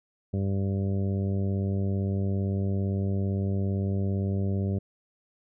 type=harmonic tone; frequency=97.7 Hz; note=G2; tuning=5 cents flat; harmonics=1 / 2 / 3 / 4 / 5 / 6 / 7; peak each=-26 / -30 / -40 / -37 / -43 / -43 / -50 dBFS; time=0.33-4.79 s; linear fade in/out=10 ms; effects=none